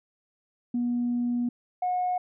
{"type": "tone pair in turn", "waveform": "sine", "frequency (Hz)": [241.8, 726.1], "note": ["B3", "F#5"], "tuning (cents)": [-36, -33], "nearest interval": "octave + perfect fifth", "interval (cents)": 1903, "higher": "second", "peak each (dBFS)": -23, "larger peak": "neither", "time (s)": [[0.74, 1.49], [1.82, 2.18]], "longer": "first", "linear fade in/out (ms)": 5, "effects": ["tanh soft clip ceiling -20 dBFS"]}